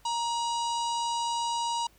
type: harmonic tone with a mistuned harmonic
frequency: 963 Hz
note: B5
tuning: 44 cents flat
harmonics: 1 / 3 / 4 / 5 / 6 / 7 / 8 / 9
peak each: -28 / -38 / -40 / -42 / -44 / -45 / -46 / -47 dBFS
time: 0.05-1.87 s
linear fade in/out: 5 ms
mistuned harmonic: 1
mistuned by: -49 cents
effects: added 50 Hz sine -62 dBFS peak until 1.98 s + pink hiss -62 dBFS RMS until 1.98 s